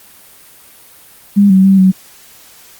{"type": "tone with pitch steps", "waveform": "sine", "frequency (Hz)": [201.8, 189.8, 193.5, 188], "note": ["G#3", "F#3", "G3", "F#3"], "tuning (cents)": [-49, 44, -22, 28], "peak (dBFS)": -4, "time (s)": [1.36, 1.92], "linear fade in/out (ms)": 20, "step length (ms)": 140, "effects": ["white hiss -41 dBFS RMS until 2.79 s", "Opus 32 kbps"]}